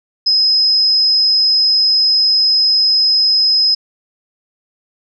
sine tone with amplitude modulation, 5090 Hz, D#8, 39 cents sharp, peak -8 dBFS, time 0.26-3.75 s, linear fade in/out 10 ms, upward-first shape sine, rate 202 Hz, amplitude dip 25%, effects none

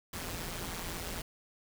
pink noise with amplitude modulation, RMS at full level -36 dBFS, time 0.13-1.22 s, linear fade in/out 5 ms, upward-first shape sine, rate 172 Hz, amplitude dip 75%, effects none

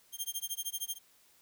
10% pulse tone with tremolo, 3193 Hz, G7, 31 cents sharp, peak -24 dBFS, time 0.12-0.99 s, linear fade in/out 50 ms, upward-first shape sine, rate 13 Hz, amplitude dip 100%, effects white hiss -65 dBFS RMS until 1.41 s

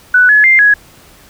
sine tone with pitch steps, 1487 / 1701 / 2100 / 1671 Hz, F#6 / G#6 / C7 / G#6, +8 / +41 / +6 / +10 cents, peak -4 dBFS, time 0.14-0.74 s, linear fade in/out 5 ms, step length 150 ms, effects pink hiss -42 dBFS RMS until 1.29 s

